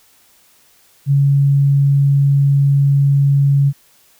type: tone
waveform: sine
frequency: 140 Hz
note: C#3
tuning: 18 cents sharp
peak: -9 dBFS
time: 1.06-3.73 s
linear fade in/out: 50 ms
effects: white hiss -52 dBFS RMS until 4.19 s